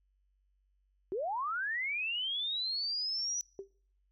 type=linear sweep; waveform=sine; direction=up; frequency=349.2 to 5920 Hz; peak=-32 dBFS; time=1.12-3.41 s; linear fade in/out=0 ms
type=tone with exponential decay; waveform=sine; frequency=392 Hz; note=G4; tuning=in tune; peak=-35 dBFS; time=3.59-3.71 s; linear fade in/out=1 ms; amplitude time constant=24 ms
effects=noise-tail reverb RT60 0.6 s tail -26 dB re dry + added 48 Hz sine -70 dBFS peak until 4.11 s